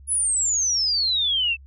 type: exponential sweep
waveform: sine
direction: down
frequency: 10548 to 2617 Hz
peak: -19 dBFS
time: 0.07-1.57 s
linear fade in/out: 50 ms
effects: added 68 Hz sine -43 dBFS peak until 1.66 s